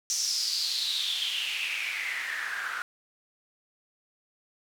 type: noise with band-pass filter sweep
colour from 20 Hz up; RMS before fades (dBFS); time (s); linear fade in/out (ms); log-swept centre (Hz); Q
white; -31; 0.1-2.82; 0; 5900 to 1400; 6.8
effects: none